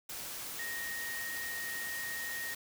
sine tone in noise, 1864.7 Hz, A#6, in tune, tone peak -38 dBFS, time 0.59-2.54 s, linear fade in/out 5 ms, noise white, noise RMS -42 dBFS, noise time 0.09-2.55 s, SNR +1 dB, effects none

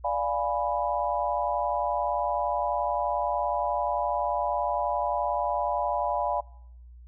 sine chord, D diminished seventh, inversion none, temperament equal, 587.3 / 698.5 / 830.6 / 987.8 Hz, D5 / F5 / Ab5 / Cb6, 0 / 0 / 0 / 0 cents, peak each -30 dBFS, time 0.04-6.41 s, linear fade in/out 10 ms, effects noise-tail reverb RT60 0.8 s tail -24 dB re dry + added 60 Hz sine -45 dBFS peak until 7.07 s

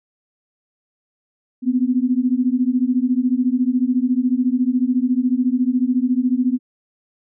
sine beating tone pair, 244.9 / 258.9 Hz, B3 / C4, -14 / -18 cents, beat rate 14 Hz, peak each -18 dBFS, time 1.62-6.59 s, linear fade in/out 50 ms, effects none

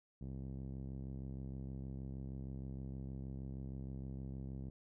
5% pulse tone with low-pass filter, 66.4 Hz, C2, 26 cents sharp, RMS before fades -45 dBFS, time 0.21-4.7 s, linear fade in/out 5 ms, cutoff 170 Hz, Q 0.99, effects none

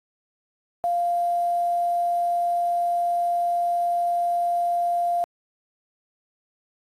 sine tone with quantisation, 696 Hz, F5, 6 cents flat, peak -20 dBFS, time 0.84-5.24 s, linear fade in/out 0 ms, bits 8, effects AAC 48 kbps

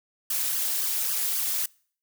blue noise with flanger, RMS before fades -27 dBFS, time 0.3-1.66 s, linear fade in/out 5 ms, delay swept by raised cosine 0.62 to 3.32 ms, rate 3.7 Hz, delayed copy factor +0.95, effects noise-tail reverb RT60 0.5 s tail -25 dB re dry

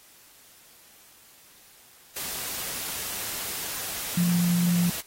sine tone in noise, 174.61 Hz, F3, in tune, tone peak -20 dBFS, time 4.17-4.9 s, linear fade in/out 5 ms, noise white, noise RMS -33 dBFS, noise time 2.16-5.01 s, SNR +10 dB, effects white hiss -54 dBFS RMS until 5.06 s + AAC 48 kbps

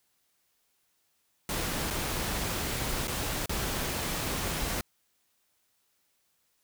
pink noise with dropouts, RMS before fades -32 dBFS, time 1.49-4.81 s, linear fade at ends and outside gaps 1 ms, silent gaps 1.903-1.908 / 3.073-3.08 / 3.459-3.494 s, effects white hiss -73 dBFS RMS until 6.63 s

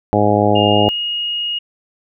harmonic tone, 103.83 Hz, G#2, in tune, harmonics 1 / 2 / 3 / 4 / 5 / 6 / 7 / 8, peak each -19 / -19 / -19 / -19 / -19 / -19 / -19 / -19 dBFS, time 0.13-0.89 s, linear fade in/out 0 ms
sine tone with pitch glide, 2828 to 2869 Hz, F7 to F7, +21 to +46 cents, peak -18 dBFS, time 0.55-1.59 s, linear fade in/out 10 ms, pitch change +25 cents, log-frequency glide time 0.68-0.96 s
effects none

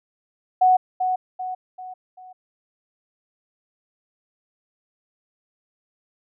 sine tone with echo, 740 Hz, F#5, in tune, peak -12 dBFS, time 0.61-0.77 s, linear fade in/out 10 ms, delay 390 ms, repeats 4, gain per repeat -7 dB, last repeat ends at 2.33 s, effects none

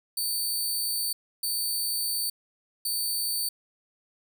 15% pulse tone bursts at uneven times, 4557 Hz, C#8, 47 cents sharp, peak -20 dBFS, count 3, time 0.17-1.13 / 1.43-2.3 / 2.85-3.49 s, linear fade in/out 5 ms, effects none

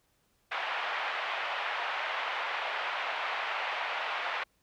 pink band-pass noise, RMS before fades -34 dBFS, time 0.51-4.44 s, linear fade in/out 10 ms, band 700 to 3000 Hz, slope 24 dB/octave, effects pink hiss -72 dBFS RMS until 4.62 s

